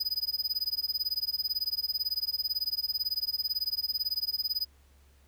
square tone with tremolo, 4978 Hz, D#8, in tune, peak -26 dBFS, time 0-4.66 s, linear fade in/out 10 ms, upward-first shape sine, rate 18 Hz, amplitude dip 100%, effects added 69 Hz sine -58 dBFS peak until 5.27 s + pink hiss -66 dBFS RMS until 5.27 s

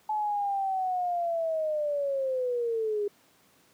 sine linear sweep, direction down, 862 to 404.2 Hz, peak -26 dBFS, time 0.09-3.08 s, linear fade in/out 5 ms, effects pink hiss -62 dBFS RMS until 3.73 s + high-pass 150 Hz 12 dB/octave

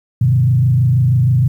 sine tone with frequency modulation, 125.3 Hz, B2, 25 cents sharp, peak -9 dBFS, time 0.21-1.48 s, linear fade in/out 5 ms, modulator 26.3 Hz, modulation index 0.85, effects 8-bit

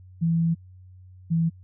sine tone pair in turn, 166 / 165.04 Hz, E3 / E3, +12 / +2 cents, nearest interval unison, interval 10 cents, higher first, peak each -19 dBFS, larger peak neither, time 0.21-0.55 / 1.3-1.5 s, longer first, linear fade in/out 20 ms, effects added 92 Hz sine -45 dBFS peak until 1.63 s

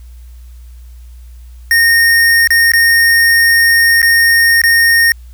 square tone with dropouts, 1845 Hz, A#6, 18 cents flat, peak -7 dBFS, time 1.71-5.12 s, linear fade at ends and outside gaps 1 ms, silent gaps 2.474-2.505 / 2.719-2.735 / 4.018-4.028 / 4.617-4.637 s, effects added 60 Hz sine -31 dBFS peak until 5.33 s + white hiss -52 dBFS RMS until 5.33 s

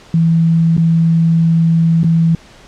sine tone with dropouts, 164.81 Hz, E3, in tune, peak -8 dBFS, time 0.14-2.35 s, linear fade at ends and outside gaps 2 ms, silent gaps 0.768-0.778 / 2.033-2.043 s, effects pink hiss -41 dBFS RMS until 2.67 s + low-pass 6000 Hz 12 dB/octave

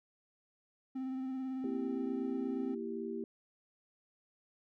triangle tone with vibrato, 261.6 Hz, C4, in tune, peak -34 dBFS, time 0.95-2.75 s, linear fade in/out 10 ms, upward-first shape triangle, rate 18 Hz, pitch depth 28 cents each way
sine chord, E diminished, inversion second, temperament equal, 233.1 / 329.6 / 392 Hz, Bb3 / E4 / G4, 0 / 0 / 0 cents, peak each -41 / -43 / -40 dBFS, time 1.64-3.24 s, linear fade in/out 2 ms
effects none

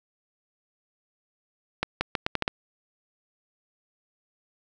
accelerating click train, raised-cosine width 0.3 ms, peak -8 dBFS, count 7, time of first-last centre 1.83-2.479 s, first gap 180 ms, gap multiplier 0.79, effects none

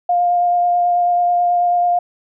sine tone with vibrato, 705 Hz, F5, 16 cents sharp, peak -12 dBFS, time 0.09-1.99 s, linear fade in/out 5 ms, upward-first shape sine, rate 9.2 Hz, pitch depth 11 cents each way, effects none

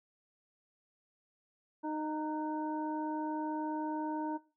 harmonic tone with a mistuned harmonic, 308.2 Hz, D#4, 16 cents flat, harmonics 1 / 2 / 3 / 5, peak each -36 / -44 / -39 / -53 dBFS, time 1.83-4.38 s, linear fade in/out 20 ms, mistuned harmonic 5, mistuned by -44 cents, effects noise-tail reverb RT60 0.3 s tail -18 dB re dry

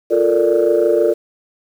sine chord, Bb major seventh, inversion second, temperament equal, 349.2 / 440 / 466.2 / 587.3 Hz, F4 / A4 / Bb4 / D5, 0 / 0 / 0 / 0 cents, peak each -16 dBFS, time 0.1-1.14 s, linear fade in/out 20 ms, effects tanh soft clip ceiling -4 dBFS + 7-bit

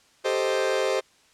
40% pulse chord, A half-diminished seventh, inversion third, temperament equal, 392 / 440 / 523.3 / 622.3 Hz, G4 / A4 / C5 / Eb5, 0 / 0 / 0 / 0 cents, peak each -27 / -29 / -25 / -29 dBFS, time 0.24-1.01 s, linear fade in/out 20 ms, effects white hiss -59 dBFS RMS until 1.33 s + low-pass 7000 Hz 12 dB/octave

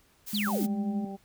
blue noise, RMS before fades -39 dBFS, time 0.26-0.67 s, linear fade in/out 20 ms
sine tone, 207.7 Hz, G#3, in tune, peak -28 dBFS, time 0.33-1.05 s, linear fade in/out 5 ms
sine exponential sweep, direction down, 4891 to 185.5 Hz, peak -30 dBFS, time 0.34-0.67 s, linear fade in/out 10 ms
harmonic tone, 196 Hz, G3, in tune, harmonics 1 / 2 / 3 / 4, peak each -37 / -43 / -48 / -43 dBFS, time 0.46-1.17 s, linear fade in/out 20 ms
effects pink hiss -64 dBFS RMS until 1.24 s

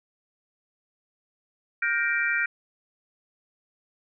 sine chord, G minor seventh, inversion third, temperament equal with one note detuned, 1418.1 / 1568 / 1864.7 / 2349 Hz, F6 / G6 / Bb6 / D7, +26 / 0 / 0 / 0 cents, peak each -28 dBFS, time 1.82-2.46 s, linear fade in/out 5 ms, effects none

